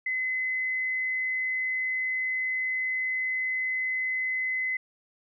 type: tone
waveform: sine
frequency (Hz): 2035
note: C7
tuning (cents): -49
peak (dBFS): -26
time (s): 0.06-4.77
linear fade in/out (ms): 5
effects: none